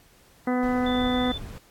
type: harmonic tone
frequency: 250 Hz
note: B3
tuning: 21 cents sharp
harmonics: 1 / 2 / 3 / 4 / 5 / 6 / 7 / 8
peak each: -23 / -29 / -31 / -37 / -36 / -40 / -42 / -38 dBFS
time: 0.47-1.32 s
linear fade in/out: 5 ms
type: noise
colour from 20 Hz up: brown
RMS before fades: -37 dBFS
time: 0.63-1.58 s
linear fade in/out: 0 ms
type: tone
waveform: sine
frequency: 3520 Hz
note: A7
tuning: in tune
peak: -32 dBFS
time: 0.86-1.38 s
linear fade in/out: 5 ms
effects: pink hiss -57 dBFS RMS until 1.7 s + AAC 64 kbps